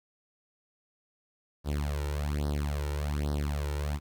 sawtooth tone with flanger, 73.1 Hz, D2, 7 cents flat, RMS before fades -31 dBFS, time 1.64-4 s, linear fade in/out 50 ms, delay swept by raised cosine 0.2 to 2.2 ms, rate 1.2 Hz, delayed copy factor +0.95, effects 10-bit

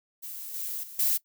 violet noise with level steps, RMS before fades -39 / -34 / -44 / -25 dBFS, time 0.22-1.18 s, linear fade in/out 20 ms, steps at 0.54 / 0.83 / 0.99 s, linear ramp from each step 5 ms, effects noise-tail reverb RT60 0.1 s tail -20 dB re dry

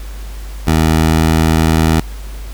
15% pulse tone with pitch glide, 79.7 to 80.21 Hz, D#2 to E2, +42 to -47 cents, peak -3 dBFS, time 0.67-2 s, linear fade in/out 5 ms, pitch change +11 cents, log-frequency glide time 0.99-1.27 s, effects added 50 Hz sine -24 dBFS peak until 2.53 s + pink hiss -38 dBFS RMS until 2.53 s

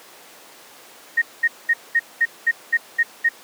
sine tone bursts, 1860 Hz, A#6, 4 cents flat, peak -13 dBFS, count 9, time 1.17-3.291 s, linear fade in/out 10 ms, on 49 ms, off 210 ms, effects pink hiss -44 dBFS RMS until 3.43 s + high-pass 400 Hz 12 dB/octave

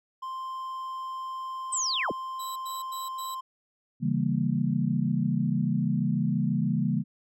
triangle tone, 1046.5 Hz, C6, in tune, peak -31 dBFS, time 0.22-3.41 s, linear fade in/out 10 ms
sine linear sweep, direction down, 8372 to 60.7 Hz, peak -26 dBFS, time 1.72-2.12 s, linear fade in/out 10 ms
20% pulse tone bursts, 3940 Hz, B7, 5 cents flat, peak -33 dBFS, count 4, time 2.39-3.349 s, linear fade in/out 10 ms, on 170 ms, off 93 ms
sine chord, C# diminished seventh, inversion none, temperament equal with one note detuned, 138.59 / 164.81 / 198.85 / 233.1 Hz, C#3 / E3 / G3 / Bb3, 0 / 0 / +25 / 0 cents, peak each -29 / -29 / -29 / -29 dBFS, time 4-7.04 s, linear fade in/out 50 ms
effects none

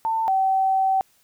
sine tone pair in turn, 895 / 767.2 Hz, A5 / G5, +29 / -37 cents, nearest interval minor third, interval 266 cents, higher first, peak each -20 / -17 dBFS, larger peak second, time 0.05-0.28 / 0.28-1.01 s, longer second, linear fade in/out 0 ms, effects white hiss -61 dBFS RMS until 1.23 s

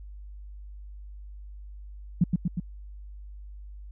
sine tone with echo, 174.61 Hz, F3, in tune, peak -16 dBFS, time 2.21-2.24 s, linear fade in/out 5 ms, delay 120 ms, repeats 3, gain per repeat -3 dB, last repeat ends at 2.6 s, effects added 50 Hz sine -40 dBFS peak until 3.91 s

